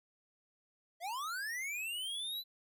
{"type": "linear sweep", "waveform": "square", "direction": "up", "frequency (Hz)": [638, 4033], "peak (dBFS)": -38, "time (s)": [1, 2.44], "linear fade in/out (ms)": 50, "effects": []}